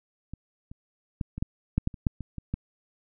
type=clicks; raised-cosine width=5 ms; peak=-25 / -30 / -16 / -22 / -14 / -10 / -13 / -29 / -10 / -23 / -23 / -16 dBFS; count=12; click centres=0.336 / 0.715 / 1.212 / 1.38 / 1.425 / 1.78 / 1.874 / 1.942 / 2.068 / 2.207 / 2.383 / 2.54 s; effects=none